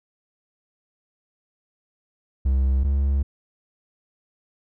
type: tone pair in turn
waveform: triangle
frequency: 66.3 / 69.18 Hz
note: C2 / C#2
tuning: +23 / -3 cents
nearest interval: minor second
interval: 74 cents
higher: second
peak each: -15 / -16 dBFS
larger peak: first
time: 2.45-2.84 / 2.84-3.23 s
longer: neither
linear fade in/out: 10 ms
effects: none